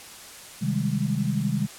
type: chord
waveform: sine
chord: Ab major seventh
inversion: first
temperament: equal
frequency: 130.81 / 155.56 / 196 / 207.7 Hz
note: C3 / Eb3 / G3 / Ab3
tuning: 0 / 0 / 0 / 0 cents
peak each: -28 dBFS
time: 0.61-1.67 s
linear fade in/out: 20 ms
effects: white hiss -43 dBFS RMS until 1.78 s + low-pass 11000 Hz 12 dB/octave